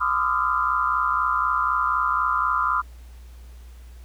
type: tone cluster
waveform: sine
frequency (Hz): 1017 / 1188 / 1252 / 1385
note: C6 / D6 / D#6 / F6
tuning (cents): -50 / +20 / +10 / -15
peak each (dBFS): -25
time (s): 0-2.82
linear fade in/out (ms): 20
effects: added 60 Hz sine -40 dBFS peak until 4.04 s + pink hiss -56 dBFS RMS until 4.04 s